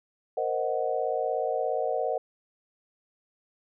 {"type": "chord", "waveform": "sine", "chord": "C half-diminished seventh", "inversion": "third", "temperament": "equal", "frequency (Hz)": [466.2, 523.3, 622.3, 740], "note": ["Bb4", "C5", "Eb5", "Gb5"], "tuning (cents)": [0, 0, 0, 0], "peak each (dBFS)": -31, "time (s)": [0.37, 2.18], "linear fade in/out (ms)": 5, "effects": []}